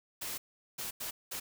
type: noise bursts at uneven times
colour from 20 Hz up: white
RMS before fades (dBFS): -39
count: 4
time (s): 0.21-0.38 / 0.78-0.91 / 1-1.11 / 1.31-1.4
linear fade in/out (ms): 10
effects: none